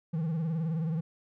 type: tone with vibrato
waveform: triangle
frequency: 161.6 Hz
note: E3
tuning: 34 cents flat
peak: -26 dBFS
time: 0.13-1.01 s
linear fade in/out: 10 ms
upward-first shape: sine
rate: 19 Hz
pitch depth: 96 cents each way
effects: none